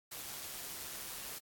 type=noise with amplitude modulation; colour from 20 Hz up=white; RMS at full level=-43 dBFS; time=0.11-1.39 s; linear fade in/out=10 ms; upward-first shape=sine; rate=136 Hz; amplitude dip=35%; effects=AAC 64 kbps